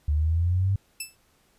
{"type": "exponential sweep", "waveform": "sine", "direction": "up", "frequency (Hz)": [72.6, 99.9], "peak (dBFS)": -20, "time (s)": [0.08, 0.76], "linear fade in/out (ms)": 5}
{"type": "tone with exponential decay", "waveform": "10% pulse", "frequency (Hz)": 2637, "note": "E7", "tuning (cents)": 0, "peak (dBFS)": -19, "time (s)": [1, 1.16], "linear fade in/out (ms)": 5, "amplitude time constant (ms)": 34}
{"effects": ["pink hiss -64 dBFS RMS until 1.58 s", "resampled to 32000 Hz"]}